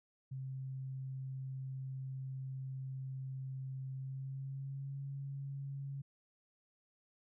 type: tone with pitch glide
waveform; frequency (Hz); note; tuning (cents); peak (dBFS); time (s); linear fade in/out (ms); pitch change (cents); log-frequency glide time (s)
sine; 132.5 to 138.29; C3 to C#3; +22 to -4; -40; 0.31-6.02; 10; +74; 3.93-5
effects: none